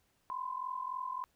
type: tone pair together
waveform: sine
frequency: 1003 / 1046.5 Hz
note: B5 / C6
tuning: +26 / 0 cents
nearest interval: minor second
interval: 74 cents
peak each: -39 / -39 dBFS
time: 0.3-1.24 s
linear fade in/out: 0 ms
effects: pink hiss -74 dBFS RMS until 1.35 s